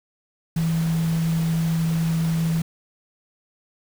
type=tone in noise; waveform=sine; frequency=163.8 Hz; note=E3; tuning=11 cents flat; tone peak=-19 dBFS; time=0.56-2.62 s; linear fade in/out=5 ms; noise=pink; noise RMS=-36 dBFS; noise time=0.56-2.62 s; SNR=+14 dB; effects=none